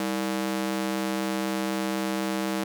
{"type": "ring-modulated tone", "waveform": "sawtooth", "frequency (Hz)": 260, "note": "C4", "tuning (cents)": -11, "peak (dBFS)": -19, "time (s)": [0, 2.64], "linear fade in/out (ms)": 2, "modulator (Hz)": 62, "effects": []}